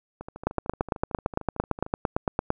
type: two click trains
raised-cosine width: 1 ms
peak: -23 / -9 dBFS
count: 23 / 19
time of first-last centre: 0.21-1.864 / 0.47-2.504 s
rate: 13.3 / 8.85 Hz
effects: none

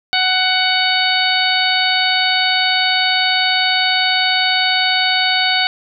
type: harmonic tone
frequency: 745 Hz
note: F#5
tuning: 12 cents sharp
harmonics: 1 / 2 / 3 / 4 / 5 / 6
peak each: -20 / -20 / -20 / -20 / -20 / -20 dBFS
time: 0.13-5.67 s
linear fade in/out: 0 ms
effects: none

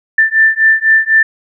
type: beating tone pair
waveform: sine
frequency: 1773 / 1777 Hz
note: A6 / A6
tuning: +13 / +17 cents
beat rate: 4 Hz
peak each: -10 dBFS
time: 0.18-1.23 s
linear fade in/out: 5 ms
effects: none

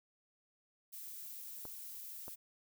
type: noise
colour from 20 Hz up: violet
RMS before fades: -48 dBFS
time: 0.92-2.36 s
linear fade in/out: 20 ms
type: clicks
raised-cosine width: 1 ms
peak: -34 / -35 dBFS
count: 2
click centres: 1.653 / 2.281 s
effects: none

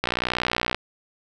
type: click train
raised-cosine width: 0.3 ms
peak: -6 dBFS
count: 44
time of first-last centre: 0.04-0.746 s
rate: 60.9 Hz
effects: none

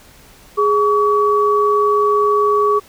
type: tone pair together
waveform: sine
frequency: 415.3 / 1134.6 Hz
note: G#4 / C#6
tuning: 0 / +40 cents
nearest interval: octave + perfect fourth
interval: 1740 cents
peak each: -14 dBFS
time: 0.57-2.8 s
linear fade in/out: 20 ms
effects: pink hiss -45 dBFS RMS until 2.88 s

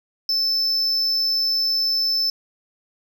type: tone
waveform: triangle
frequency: 5274 Hz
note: E8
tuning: in tune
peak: -17 dBFS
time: 0.29-2.3 s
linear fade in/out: 2 ms
effects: none

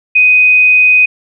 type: tone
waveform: sine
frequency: 2500 Hz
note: D#7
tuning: 8 cents sharp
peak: -4 dBFS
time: 0.15-1.06 s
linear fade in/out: 10 ms
effects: none

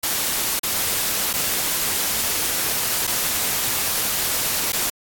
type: noise with dropouts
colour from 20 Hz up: white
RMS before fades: -22 dBFS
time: 0.03-4.9 s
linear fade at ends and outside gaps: 5 ms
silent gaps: 0.594-0.632 / 1.331-1.336 / 3.069-3.074 / 4.721-4.73 s
effects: AAC 64 kbps

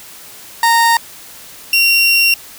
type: tone pair in turn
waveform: 30% pulse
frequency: 926 / 2748 Hz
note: A#5 / F7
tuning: -12 / -29 cents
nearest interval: octave + perfect fifth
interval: 1883 cents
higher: second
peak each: -6 dBFS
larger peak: neither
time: 0.63-0.97 / 1.73-2.34 s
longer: second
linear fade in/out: 2 ms
effects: white hiss -36 dBFS RMS until 2.58 s

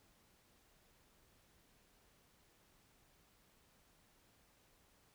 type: silence
effects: pink hiss -71 dBFS RMS until 5.14 s

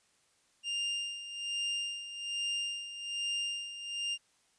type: tone with tremolo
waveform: 40% pulse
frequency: 2800 Hz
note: F7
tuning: 4 cents sharp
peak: -30 dBFS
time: 0.63-4.18 s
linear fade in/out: 50 ms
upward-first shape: sine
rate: 1.2 Hz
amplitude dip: 70%
effects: white hiss -70 dBFS RMS until 4.58 s + resampled to 22050 Hz

